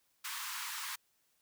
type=high-pass noise; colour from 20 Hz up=pink; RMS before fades=-41 dBFS; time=0.24-0.96 s; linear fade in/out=10 ms; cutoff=910 Hz; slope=96 dB/octave; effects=white hiss -75 dBFS RMS until 1.41 s